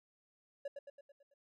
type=tone with echo; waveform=triangle; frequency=564 Hz; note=C#5; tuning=30 cents sharp; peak=-36 dBFS; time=0.65-0.68 s; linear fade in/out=5 ms; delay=110 ms; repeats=6; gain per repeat=-5 dB; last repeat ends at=1.34 s; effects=none